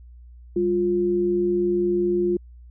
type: tone pair together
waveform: sine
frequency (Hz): 197.55 / 352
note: G3 / F4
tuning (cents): +14 / +14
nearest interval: minor seventh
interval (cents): 1000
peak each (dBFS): -27 / -19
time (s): 0.56-2.37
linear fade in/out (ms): 5
effects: added 60 Hz sine -42 dBFS peak until 2.7 s